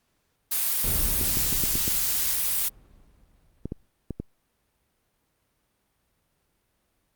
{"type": "noise", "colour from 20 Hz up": "blue", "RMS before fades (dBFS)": -25, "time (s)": [0.51, 2.69], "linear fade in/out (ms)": 10}
{"type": "noise with exponential decay", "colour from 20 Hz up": "brown", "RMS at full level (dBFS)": -27, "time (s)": [0.84, 3.88], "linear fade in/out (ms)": 2, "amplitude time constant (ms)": 660}
{"type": "clicks", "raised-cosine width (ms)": 3, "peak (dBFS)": -18, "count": 10, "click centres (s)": [1.213, 1.371, 1.527, 1.637, 1.755, 1.879, 3.656, 3.721, 4.107, 4.2]}
{"effects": ["pink hiss -72 dBFS RMS until 7.15 s", "Opus 48 kbps"]}